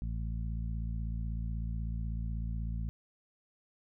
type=harmonic tone; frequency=56.2 Hz; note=A1; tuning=37 cents sharp; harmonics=1 / 2 / 3 / 4; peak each=-34 / -40 / -43 / -48 dBFS; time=0.02-2.89 s; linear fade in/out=0 ms; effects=none